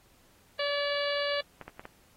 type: harmonic tone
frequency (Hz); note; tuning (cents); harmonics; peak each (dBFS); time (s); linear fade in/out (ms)
574; D5; -40; 1 / 2 / 3 / 4 / 5 / 6 / 7 / 8; -30 / -38 / -36 / -39 / -38 / -41 / -40 / -41; 0.59-1.41; 5
type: clicks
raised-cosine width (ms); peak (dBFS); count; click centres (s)
0.5; -27; 4; 1.613 / 1.68 / 1.795 / 1.854
effects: pink hiss -63 dBFS RMS until 2.16 s + AAC 48 kbps